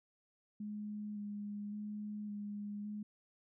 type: tone with vibrato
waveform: sine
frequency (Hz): 207.7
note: G#3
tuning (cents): 0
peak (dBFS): -40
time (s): 0.6-3.03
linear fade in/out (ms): 5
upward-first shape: square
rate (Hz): 0.89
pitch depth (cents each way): 15
effects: none